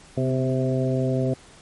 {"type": "harmonic tone with a mistuned harmonic", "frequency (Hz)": 130.81, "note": "C3", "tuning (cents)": 0, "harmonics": [1, 2, 3, 4, 5], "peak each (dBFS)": [-23, -26, -28, -29, -30], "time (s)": [0.17, 1.34], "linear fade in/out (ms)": 5, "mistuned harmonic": 2, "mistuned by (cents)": -33, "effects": ["pink hiss -49 dBFS RMS until 1.61 s", "MP3 48 kbps"]}